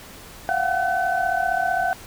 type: tone cluster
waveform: sine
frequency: 688 / 724 / 759 / 1516 Hz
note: F5 / F#5 / F#5 / F#6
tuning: -26 / -38 / +44 / +42 cents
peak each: -25 dBFS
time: 0.49-1.93 s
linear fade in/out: 0 ms
effects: pink hiss -42 dBFS RMS until 2.06 s